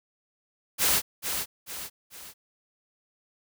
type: noise with echo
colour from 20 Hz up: white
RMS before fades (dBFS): -23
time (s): 0.78-1.02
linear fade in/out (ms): 50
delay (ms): 440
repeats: 3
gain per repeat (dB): -7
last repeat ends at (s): 2.34
effects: none